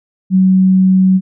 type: tone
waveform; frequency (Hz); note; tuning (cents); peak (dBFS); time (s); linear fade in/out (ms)
sine; 187.8; F#3; +26; -6; 0.3-1.21; 50
effects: none